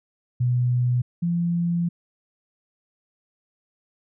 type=tone pair in turn; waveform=sine; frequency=123.47 / 171.66 Hz; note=B2 / F3; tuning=0 / -30 cents; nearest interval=tritone; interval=570 cents; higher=second; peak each=-18 / -20 dBFS; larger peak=first; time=0.4-1.02 / 1.22-1.89 s; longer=second; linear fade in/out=10 ms; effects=none